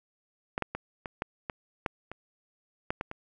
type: clicks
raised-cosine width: 0.5 ms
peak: -15 / -14 / -18 / -21 / -15 / -18 / -13 / -24 / -14 / -17 / -23 dBFS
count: 11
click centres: 0.579 / 0.623 / 0.75 / 1.058 / 1.221 / 1.498 / 1.862 / 2.116 / 2.905 / 3.011 / 3.114 s
effects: none